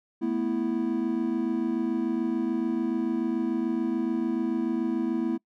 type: chord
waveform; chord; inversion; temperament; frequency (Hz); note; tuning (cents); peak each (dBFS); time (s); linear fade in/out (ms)
triangle; A suspended second; none; equal; 220 / 246.9 / 329.6; A3 / B3 / E4; 0 / 0 / 0; -29 / -27 / -26; 0.21-5.38; 20
effects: noise-tail reverb RT60 0.1 s tail -24 dB re dry